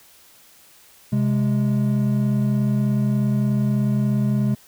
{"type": "tone pair together", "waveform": "triangle", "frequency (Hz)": [130.6, 207.3], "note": ["C3", "G#3"], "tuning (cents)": [-3, -3], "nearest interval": "minor sixth", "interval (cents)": 800, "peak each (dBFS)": -18, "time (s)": [1.12, 4.55], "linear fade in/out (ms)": 10, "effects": ["white hiss -51 dBFS RMS until 4.67 s"]}